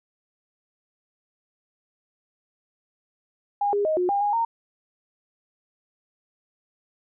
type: tone with pitch steps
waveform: sine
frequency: 814 / 407.9 / 625 / 359.9 / 804 / 823 / 920 Hz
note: G#5 / G#4 / D#5 / F#4 / G5 / G#5 / A#5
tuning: -35 / -31 / +8 / -48 / +44 / -16 / -23 cents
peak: -20 dBFS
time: 3.61-4.45 s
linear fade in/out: 5 ms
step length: 120 ms
effects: none